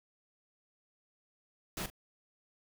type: noise with echo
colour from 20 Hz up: pink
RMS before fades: -38 dBFS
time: 1.77-1.86 s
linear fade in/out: 2 ms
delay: 41 ms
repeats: 1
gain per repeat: -13 dB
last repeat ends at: 1.901 s
effects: none